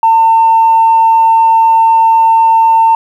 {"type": "tone", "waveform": "sine", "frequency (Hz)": 902, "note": "A5", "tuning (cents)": 43, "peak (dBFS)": -3, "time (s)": [0.03, 2.95], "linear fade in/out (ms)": 2, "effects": ["tanh soft clip ceiling 0 dBFS", "7-bit"]}